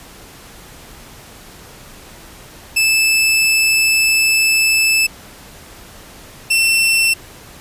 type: tone pair in turn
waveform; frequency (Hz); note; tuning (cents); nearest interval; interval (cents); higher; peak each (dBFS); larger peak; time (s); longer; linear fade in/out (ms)
sawtooth; 2627 / 2690; E7 / E7; -7 / +34; unison; 41; second; -8; neither; 2.76-5.07 / 6.5-7.14; first; 10
effects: pink hiss -39 dBFS RMS until 7.6 s + resampled to 32000 Hz